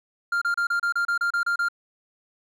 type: tone bursts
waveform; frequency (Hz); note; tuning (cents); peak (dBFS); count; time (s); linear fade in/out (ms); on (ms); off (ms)
triangle; 1397; F6; 0; -19; 11; 0.32-1.686; 5; 96; 31
effects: none